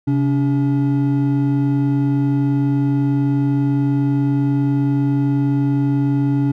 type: tone pair together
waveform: triangle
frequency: 134.22 / 284.4 Hz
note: C3 / C#4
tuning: +45 / +45 cents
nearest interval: octave + minor second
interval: 1300 cents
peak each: -15 dBFS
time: 0.07-6.52 s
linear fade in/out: 10 ms
effects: none